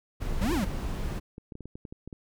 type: noise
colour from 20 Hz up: brown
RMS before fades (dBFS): -31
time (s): 0.2-1.2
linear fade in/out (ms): 20
type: exponential two-way sweep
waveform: square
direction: up then down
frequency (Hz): 166.6 to 370 to 166.6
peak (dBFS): -27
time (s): 0.41-0.65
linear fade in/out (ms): 10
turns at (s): 0.53
type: clicks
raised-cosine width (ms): 3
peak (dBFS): -28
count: 10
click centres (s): 1.381 / 1.522 / 1.554 / 1.607 / 1.656 / 1.755 / 1.852 / 1.925 / 2.076 / 2.128
effects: none